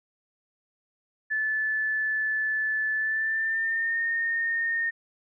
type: tone with pitch glide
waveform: sine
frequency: 1741 to 1836 Hz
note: A6 to A#6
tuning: -19 to -27 cents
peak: -24 dBFS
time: 1.3-4.91 s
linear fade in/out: 20 ms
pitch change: +92 cents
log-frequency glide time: 2.95-4 s
effects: none